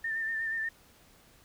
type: tone with vibrato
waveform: sine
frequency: 1797 Hz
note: A6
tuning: 36 cents sharp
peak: -30 dBFS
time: 0.04-0.69 s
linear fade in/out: 5 ms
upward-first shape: sine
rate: 8.3 Hz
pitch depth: 34 cents each way
effects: pink hiss -60 dBFS RMS until 1.44 s